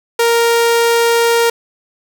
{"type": "tone", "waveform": "sawtooth", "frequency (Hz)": 466.2, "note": "A#4", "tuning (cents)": 0, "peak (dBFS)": -6, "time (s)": [0.19, 1.5], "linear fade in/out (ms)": 5, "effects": []}